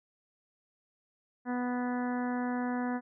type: harmonic tone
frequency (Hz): 246.9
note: B3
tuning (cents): 0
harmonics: 1 / 2 / 3 / 4 / 5 / 6 / 7 / 8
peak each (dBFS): -31 / -41 / -39 / -42 / -48 / -45 / -45 / -52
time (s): 1.45-3.01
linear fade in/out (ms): 50
effects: none